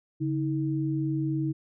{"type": "tone pair together", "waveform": "sine", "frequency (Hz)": [141.6, 317.9], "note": ["C#3", "D#4"], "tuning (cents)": [37, 37], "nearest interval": "octave + major second", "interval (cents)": 1400, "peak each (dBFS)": -28, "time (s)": [0.2, 1.53], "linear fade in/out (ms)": 20, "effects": []}